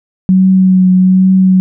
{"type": "tone with vibrato", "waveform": "sine", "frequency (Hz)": 186.5, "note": "F#3", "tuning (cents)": 14, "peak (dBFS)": -4, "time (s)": [0.29, 1.6], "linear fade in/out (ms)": 0, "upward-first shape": "triangle", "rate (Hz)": 1.2, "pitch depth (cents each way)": 23, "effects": []}